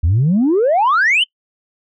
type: exponential sweep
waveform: sine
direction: up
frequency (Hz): 75 to 3136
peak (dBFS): -9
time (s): 0.03-1.24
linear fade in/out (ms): 10
effects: noise-tail reverb RT60 0.1 s tail -25 dB re dry + tanh soft clip ceiling -8 dBFS